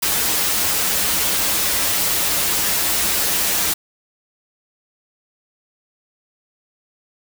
white noise with comb filter, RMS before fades -19 dBFS, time 0.02-3.74 s, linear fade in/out 10 ms, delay 7.9 ms, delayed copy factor -0.6, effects none

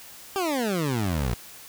20% pulse exponential sweep, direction down, 402.7 to 55.4 Hz, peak -19 dBFS, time 0.36-1.34 s, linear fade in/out 0 ms, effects white hiss -45 dBFS RMS until 1.68 s

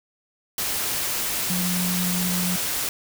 sine tone in noise, 180 Hz, F#3, 47 cents flat, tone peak -24 dBFS, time 1.5-2.56 s, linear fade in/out 2 ms, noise white, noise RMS -26 dBFS, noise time 0.58-2.89 s, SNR -1 dB, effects none

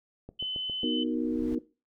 click train, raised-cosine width 2 ms, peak -29 dBFS, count 5, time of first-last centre 0.29-0.833 s, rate 7.36 Hz
sine tone, 3030 Hz, F#7, 40 cents sharp, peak -30 dBFS, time 0.39-1.04 s, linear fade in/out 10 ms
brown noise with exponential growth, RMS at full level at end -40 dBFS, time 0.76-1.55 s, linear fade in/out 2 ms, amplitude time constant 170 ms
sine chord, B major seventh, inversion none, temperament equal, 246.9 / 311.1 / 370 / 466.2 Hz, B3 / D#4 / F#4 / A#4, 0 / 0 / 0 / 0 cents, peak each -30 / -31 / -36 / -36 dBFS, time 0.83-1.59 s, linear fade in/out 5 ms
effects noise-tail reverb RT60 0.3 s tail -18 dB re dry

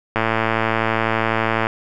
click train, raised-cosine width 0.5 ms, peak -3 dBFS, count 170, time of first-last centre 0.16-1.669 s, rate 112 Hz, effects none

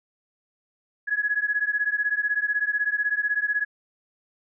sine beating tone pair, 1673 / 1689 Hz, G#6 / G#6, +12 / +29 cents, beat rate 16 Hz, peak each -25 dBFS, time 1.07-3.65 s, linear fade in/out 20 ms, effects none

